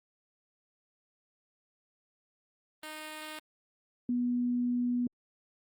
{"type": "tone pair in turn", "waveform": ["5% pulse", "sine"], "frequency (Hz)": [308.8, 244.4], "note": ["D#4", "B3"], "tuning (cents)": [-13, -18], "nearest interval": "major third", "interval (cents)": 405, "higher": "first", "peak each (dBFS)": [-29, -27], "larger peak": "second", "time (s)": [[2.83, 3.39], [4.09, 5.07]], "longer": "second", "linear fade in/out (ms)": 2, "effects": ["Opus 24 kbps"]}